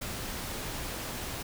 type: noise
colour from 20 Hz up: pink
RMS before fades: -37 dBFS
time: 0.01-1.43 s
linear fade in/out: 10 ms
effects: none